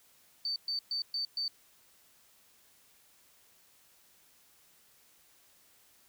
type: tone bursts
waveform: sine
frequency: 4567 Hz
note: D8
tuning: 49 cents flat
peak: -31 dBFS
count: 5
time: 0.45-1.48 s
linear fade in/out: 2 ms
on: 110 ms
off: 120 ms
effects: white hiss -64 dBFS RMS until 6.08 s